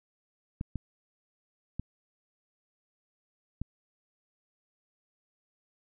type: clicks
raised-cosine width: 5 ms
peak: -21 dBFS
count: 4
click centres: 0.611 / 0.757 / 1.796 / 3.616 s
effects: none